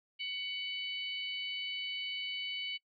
harmonic tone with a mistuned harmonic, 747 Hz, F#5, 16 cents sharp, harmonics 3 / 4 / 5 / 6, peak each -41 / -38 / -52 / -49 dBFS, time 0.19-2.78 s, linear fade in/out 20 ms, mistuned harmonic 5, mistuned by +70 cents, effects noise-tail reverb RT60 0.1 s tail -22 dB re dry

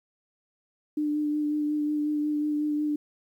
sine tone with vibrato, 298.7 Hz, D4, 29 cents sharp, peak -24 dBFS, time 0.97-2.96 s, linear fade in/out 5 ms, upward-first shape sine, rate 5.5 Hz, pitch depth 16 cents each way, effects 10-bit

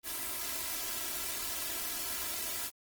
white noise with comb filter, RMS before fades -37 dBFS, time 0.03-2.71 s, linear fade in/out 50 ms, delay 3 ms, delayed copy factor +1, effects Opus 24 kbps

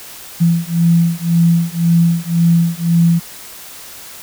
sine beating tone pair, 167.8 / 169.7 Hz, E3 / F3, +31 / -49 cents, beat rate 1.9 Hz, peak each -13 dBFS, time 0.4-3.2 s, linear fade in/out 20 ms, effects white hiss -34 dBFS RMS until 4.22 s

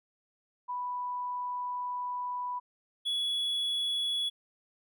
sine / triangle tone pair in turn, 987.8 / 3383 Hz, B5 / G#7, 0 / +31 cents, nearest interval octave + major sixth, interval 2131 cents, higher second, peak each -32 / -27 dBFS, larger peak second, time 0.68-2.6 / 3.05-4.3 s, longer first, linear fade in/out 20 ms, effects none

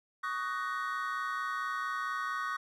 triangle chord, D# minor seventh, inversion third, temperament just, 1120.1 / 1244.5 / 1493.4 / 1866.8 Hz, C#6 / D#6 / F#6 / A#6, +18 / 0 / +16 / +2 cents, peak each -35 / -36 / -37 / -39 dBFS, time 0.23-2.57 s, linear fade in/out 10 ms, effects none

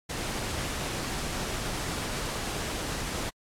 pink noise, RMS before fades -33 dBFS, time 0.09-3.3 s, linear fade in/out 10 ms, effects low-pass 10000 Hz 12 dB/octave + AAC 64 kbps

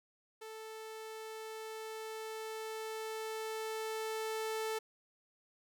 sawtooth tone with level ramp, 440 Hz, A4, in tune, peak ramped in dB -42 to -31 dBFS, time 0.41-4.79 s, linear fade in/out 10 ms, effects none

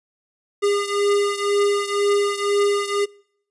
square beating tone pair, 405.2 / 407.2 Hz, G#4 / G#4, -43 / -34 cents, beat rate 2 Hz, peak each -20 / -24 dBFS, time 0.62-3.06 s, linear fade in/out 20 ms, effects noise-tail reverb RT60 0.7 s tail -26 dB re dry + resampled to 24000 Hz

